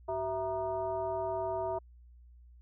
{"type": "tone with frequency modulation", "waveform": "sine", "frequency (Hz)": 659, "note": "E5", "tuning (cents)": -1, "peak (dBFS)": -31, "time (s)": [0.08, 1.79], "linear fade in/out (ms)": 10, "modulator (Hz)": 279, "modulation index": 1.1, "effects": ["added 60 Hz sine -53 dBFS peak until 2.61 s"]}